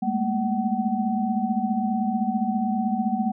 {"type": "tone cluster", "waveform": "sine", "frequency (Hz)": [203.9, 218, 233.4, 755], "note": ["G#3", "A3", "A#3", "F#5"], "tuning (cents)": [-32, -16, 2, 35], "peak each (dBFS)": -27, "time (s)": [0.02, 3.32], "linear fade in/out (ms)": 10, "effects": []}